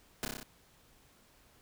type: noise with echo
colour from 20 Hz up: pink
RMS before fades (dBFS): -35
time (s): 0.23-0.25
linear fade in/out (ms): 0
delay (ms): 30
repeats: 6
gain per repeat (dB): -2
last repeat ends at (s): 0.43
effects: pink hiss -64 dBFS RMS until 1.61 s